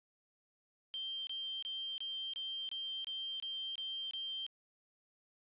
sine tone bursts, 3152 Hz, G7, 9 cents sharp, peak -38 dBFS, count 10, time 0.94-4.465 s, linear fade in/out 0 ms, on 330 ms, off 25 ms, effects resampled to 8000 Hz + 12-bit

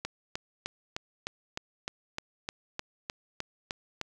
click train, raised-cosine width 0.2 ms, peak -16 dBFS, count 14, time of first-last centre 0.05-4.013 s, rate 3.28 Hz, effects none

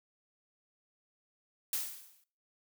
blue noise with exponential decay, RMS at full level -31 dBFS, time 1.73-2.24 s, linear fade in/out 2 ms, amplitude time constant 110 ms, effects noise-tail reverb RT60 0.4 s tail -19 dB re dry

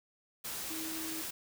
sine tone in noise, 320 Hz, D#4, 49 cents sharp, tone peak -41 dBFS, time 0.7-1.22 s, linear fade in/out 10 ms, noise white, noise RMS -40 dBFS, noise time 0.44-1.31 s, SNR -4 dB, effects none

